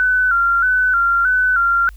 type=tone with vibrato; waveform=sine; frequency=1442 Hz; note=F#6; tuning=45 cents flat; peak=-12 dBFS; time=0-1.89 s; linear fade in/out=0 ms; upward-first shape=square; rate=1.6 Hz; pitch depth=72 cents each way; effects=added 50 Hz sine -34 dBFS peak until 1.96 s + white hiss -55 dBFS RMS until 1.96 s